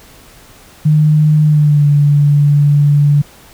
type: tone with pitch glide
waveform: sine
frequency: 152.5 to 145.11 Hz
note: D#3 to D3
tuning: -34 to -20 cents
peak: -6 dBFS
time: 0.85-3.22 s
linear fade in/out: 10 ms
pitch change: -86 cents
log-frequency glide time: 1.44-1.87 s
effects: pink hiss -41 dBFS RMS until 3.53 s